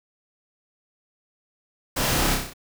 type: noise with echo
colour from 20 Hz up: pink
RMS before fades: -25 dBFS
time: 1.96-2.35 s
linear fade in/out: 10 ms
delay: 31 ms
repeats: 6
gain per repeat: -3 dB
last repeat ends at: 2.536 s
effects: none